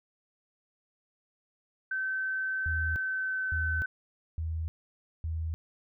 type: tone with pitch glide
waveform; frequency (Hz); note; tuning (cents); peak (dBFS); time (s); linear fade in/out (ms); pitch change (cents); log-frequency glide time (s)
sine; 1538 to 1523; G6 to F#6; -33 to +50; -29; 1.91-3.86; 5; -17; 2.85-3.63
type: tone bursts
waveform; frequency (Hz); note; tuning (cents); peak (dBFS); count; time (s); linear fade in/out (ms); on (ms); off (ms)
sine; 80.7; E2; -36; -30; 4; 2.66-5.54; 0; 300; 560
effects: none